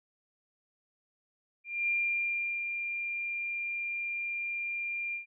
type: tone with ADSR envelope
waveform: sine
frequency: 2392 Hz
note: D7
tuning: 31 cents sharp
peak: -26 dBFS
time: 1.64-5.26 s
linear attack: 240 ms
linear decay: 750 ms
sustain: -6 dB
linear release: 120 ms
effects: none